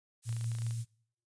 violet noise, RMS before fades -44 dBFS, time 0.22-0.86 s, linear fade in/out 50 ms
sine tone with tremolo, 115.3 Hz, A#2, 19 cents flat, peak -31 dBFS, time 0.25-0.85 s, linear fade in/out 50 ms, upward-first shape triangle, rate 5.4 Hz, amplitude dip 40%
clicks, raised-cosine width 0.2 ms, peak -32 dBFS, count 11, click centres 0.292 / 0.327 / 0.366 / 0.411 / 0.443 / 0.517 / 0.551 / 0.586 / 0.62 / 0.666 / 0.709 s
effects noise-tail reverb RT60 0.6 s tail -23 dB re dry + resampled to 22050 Hz

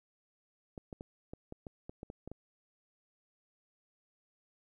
clicks, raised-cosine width 2 ms, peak -30 dBFS, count 11, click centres 0.778 / 0.928 / 1.009 / 1.335 / 1.524 / 1.668 / 1.895 / 2.031 / 2.101 / 2.276 / 2.316 s, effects 12-bit

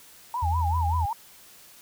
sine tone with vibrato, 898 Hz, A5, 35 cents sharp, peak -26 dBFS, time 0.34-1.13 s, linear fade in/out 2 ms, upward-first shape sine, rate 5.2 Hz, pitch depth 200 cents each way
sine tone, 82.41 Hz, E2, in tune, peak -23 dBFS, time 0.42-1.06 s, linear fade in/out 10 ms
effects white hiss -51 dBFS RMS until 1.81 s

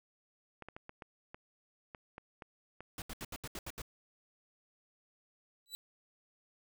clicks, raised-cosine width 0.5 ms, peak -31 dBFS, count 10, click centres 0.623 / 0.686 / 0.765 / 0.894 / 1.022 / 1.345 / 1.948 / 2.181 / 2.422 / 2.806 s
pink noise bursts, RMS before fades -43 dBFS, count 8, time 2.98-3.818 s, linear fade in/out 2 ms, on 40 ms, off 74 ms
sawtooth tone with exponential growth, 3951 Hz, B7, in tune, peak -34 dBFS, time 5.66-5.75 s, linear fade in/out 0 ms, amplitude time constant 19 ms
effects none

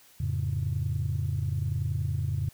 sine chord, F augmented, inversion none, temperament equal with one note detuned, 87.31 / 108.36 / 138.59 Hz, F2 / A2 / C#3, 0 / -26 / 0 cents, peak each -30 dBFS, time 0.2-2.49 s, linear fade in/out 5 ms, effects tanh soft clip ceiling -19 dBFS + white hiss -57 dBFS RMS until 2.53 s

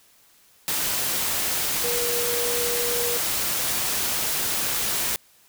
sine tone in noise, 480 Hz, B4, 49 cents flat, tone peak -27 dBFS, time 1.84-3.17 s, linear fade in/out 0 ms, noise white, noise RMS -25 dBFS, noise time 0.68-5.16 s, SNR -5 dB, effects white hiss -57 dBFS RMS until 5.48 s

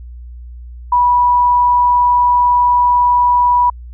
sine tone, 978 Hz, B5, 17 cents flat, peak -8 dBFS, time 0.92-3.7 s, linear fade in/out 5 ms, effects added 60 Hz sine -29 dBFS peak until 3.93 s

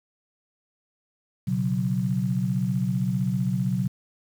sine chord, B suspended second, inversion none, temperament just, 123.47 / 138.9 / 185.21 Hz, B2 / C#3 / F#3, 0 / +4 / +2 cents, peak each -27 / -28 / -25 dBFS, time 1.47-3.88 s, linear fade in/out 10 ms, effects 8-bit

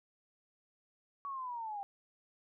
sine linear sweep, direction down, 1133 to 784 Hz, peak -38 dBFS, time 1.25-1.83 s, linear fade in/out 0 ms, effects none

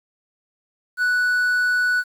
triangle tone, 1480 Hz, F#6, in tune, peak -15 dBFS, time 0.97-2.04 s, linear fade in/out 50 ms, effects 8-bit

